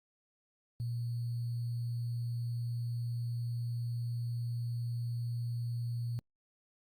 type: tone with sample-and-hold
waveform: sine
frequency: 118.9 Hz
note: A#2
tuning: 35 cents sharp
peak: -33 dBFS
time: 0.8-6.19 s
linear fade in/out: 0 ms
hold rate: 4410 Hz
effects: Opus 48 kbps